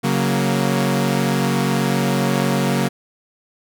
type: chord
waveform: sawtooth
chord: F# major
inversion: second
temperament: equal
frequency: 138.59 / 185 / 233.1 Hz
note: C#3 / F#3 / A#3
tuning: 0 / 0 / 0 cents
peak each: -17 dBFS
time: 0.03-2.89 s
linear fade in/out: 20 ms
effects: none